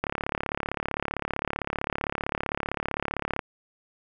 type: click train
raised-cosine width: 0.5 ms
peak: -12 dBFS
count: 120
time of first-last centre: 0.04-3.392 s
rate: 35.5 Hz
effects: none